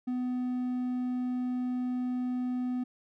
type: tone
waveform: triangle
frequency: 250 Hz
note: B3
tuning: 21 cents sharp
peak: -27 dBFS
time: 0.07-2.84 s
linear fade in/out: 10 ms
effects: none